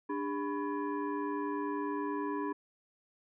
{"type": "tone with frequency modulation", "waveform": "sine", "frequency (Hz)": 294.8, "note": "D4", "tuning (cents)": 7, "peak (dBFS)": -32, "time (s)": [0.09, 2.53], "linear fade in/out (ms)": 10, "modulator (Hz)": 699, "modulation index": 1.2, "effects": []}